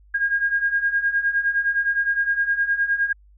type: beating tone pair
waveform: sine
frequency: 1619 / 1628.7 Hz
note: G#6 / G#6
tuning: -45 / -34 cents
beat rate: 9.7 Hz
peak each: -24 / -20 dBFS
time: 0.14-3.13 s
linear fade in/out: 10 ms
effects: added 50 Hz sine -49 dBFS peak until 3.37 s